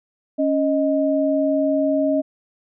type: tone pair together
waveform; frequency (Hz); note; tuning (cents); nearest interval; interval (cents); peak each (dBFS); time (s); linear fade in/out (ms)
sine; 277.2 / 623; C#4 / D#5; 0 / +2; octave + major second; 1402; -19; 0.38-2.22; 20
effects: none